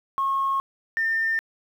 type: tone pair in turn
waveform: sine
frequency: 1087 / 1804.5 Hz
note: C#6 / A6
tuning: -34 / +43 cents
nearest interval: major sixth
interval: 877 cents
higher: second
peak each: -20 dBFS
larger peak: neither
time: 0.18-0.6 / 0.97-1.39 s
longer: neither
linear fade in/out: 0 ms
effects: tanh soft clip ceiling -16 dBFS + 9-bit